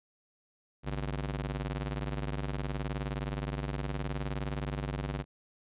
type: ring-modulated tone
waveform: sawtooth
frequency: 99.4 Hz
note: G2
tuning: 25 cents sharp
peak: -26 dBFS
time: 0.83-5.25 s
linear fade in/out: 50 ms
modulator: 40.1 Hz
effects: resampled to 8000 Hz